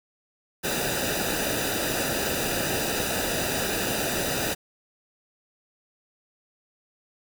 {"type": "noise with comb filter", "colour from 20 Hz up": "pink", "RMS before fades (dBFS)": -27, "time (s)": [0.63, 4.55], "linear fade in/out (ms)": 20, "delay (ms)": 0.92, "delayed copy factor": -0.75, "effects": []}